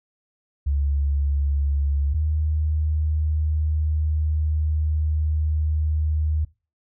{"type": "tone pair in turn", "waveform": "sine", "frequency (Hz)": [70.7, 76.96], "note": ["C#2", "D#2"], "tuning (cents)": [35, -18], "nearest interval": "minor second", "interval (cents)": 147, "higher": "second", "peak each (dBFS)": -19, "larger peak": "neither", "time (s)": [[0.66, 2.14], [2.14, 6.45]], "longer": "second", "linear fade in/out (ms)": 10, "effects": ["noise-tail reverb RT60 0.3 s tail -21 dB re dry"]}